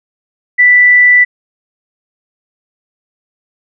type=tone; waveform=sine; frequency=1975.5 Hz; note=B6; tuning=in tune; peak=-3 dBFS; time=0.58-1.25 s; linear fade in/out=20 ms; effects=none